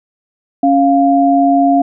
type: tone pair together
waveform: sine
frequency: 277.2 / 698.5 Hz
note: C#4 / F5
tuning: 0 / 0 cents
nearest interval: octave + major third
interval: 1600 cents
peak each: -10 dBFS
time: 0.63-1.82 s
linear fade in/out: 5 ms
effects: none